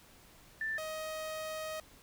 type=tone pair in turn; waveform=sine / sawtooth; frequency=1771 / 628.1 Hz; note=A6 / D#5; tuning=+11 / +16 cents; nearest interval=octave + tritone; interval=1795 cents; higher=first; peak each=-33 / -34 dBFS; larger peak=first; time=0.61-0.78 / 0.78-1.8 s; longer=second; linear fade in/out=2 ms; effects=pink hiss -59 dBFS RMS until 2.02 s